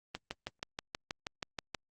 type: click train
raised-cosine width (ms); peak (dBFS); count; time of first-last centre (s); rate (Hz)
0.2; -19; 11; 0.15-1.747; 6.26
effects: Opus 24 kbps